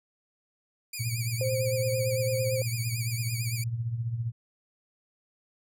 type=tone with vibrato; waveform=10% pulse; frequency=2348 Hz; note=D7; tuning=1 cent flat; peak=-26 dBFS; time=0.93-3.64 s; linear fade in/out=5 ms; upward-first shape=sine; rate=8.9 Hz; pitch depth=90 cents each way
type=tone with tremolo; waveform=sine; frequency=116.54 Hz; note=A#2; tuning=in tune; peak=-25 dBFS; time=0.99-4.32 s; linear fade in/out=20 ms; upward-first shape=triangle; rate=15 Hz; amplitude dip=70%
type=tone; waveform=sine; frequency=523.3 Hz; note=C5; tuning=in tune; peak=-27 dBFS; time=1.41-2.62 s; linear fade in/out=2 ms
effects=none